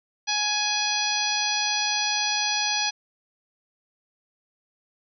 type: harmonic tone with a mistuned harmonic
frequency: 836 Hz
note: G#5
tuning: 11 cents sharp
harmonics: 1 / 2 / 3 / 4 / 5 / 6 / 7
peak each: -30 / -33 / -30 / -31 / -30 / -29 / -30 dBFS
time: 0.27-2.91 s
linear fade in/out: 20 ms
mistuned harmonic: 6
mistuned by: -54 cents
effects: none